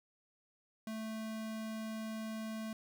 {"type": "tone", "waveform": "square", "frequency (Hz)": 220, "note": "A3", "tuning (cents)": 0, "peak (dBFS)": -40, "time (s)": [0.87, 2.73], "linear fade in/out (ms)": 2, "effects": []}